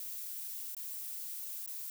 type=noise with dropouts; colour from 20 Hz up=violet; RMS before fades=-42 dBFS; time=0-1.9 s; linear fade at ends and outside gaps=1 ms; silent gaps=0.748-0.767 / 1.662-1.675 s; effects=none